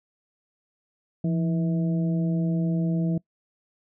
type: harmonic tone with a mistuned harmonic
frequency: 162.1 Hz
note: E3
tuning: 29 cents flat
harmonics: 1 / 2 / 3 / 4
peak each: -22 / -31 / -40 / -38 dBFS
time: 1.24-3.18 s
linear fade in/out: 5 ms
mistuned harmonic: 1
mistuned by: +69 cents
effects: noise-tail reverb RT60 0.1 s tail -23 dB re dry